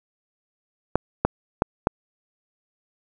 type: clicks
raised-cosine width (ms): 1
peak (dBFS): -3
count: 4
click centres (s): 0.956 / 1.25 / 1.621 / 1.871
effects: none